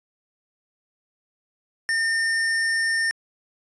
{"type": "tone", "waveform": "square", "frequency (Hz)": 1814, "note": "A#6", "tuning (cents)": -48, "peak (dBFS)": -21, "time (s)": [1.89, 3.11], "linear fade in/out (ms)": 0, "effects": ["resampled to 22050 Hz"]}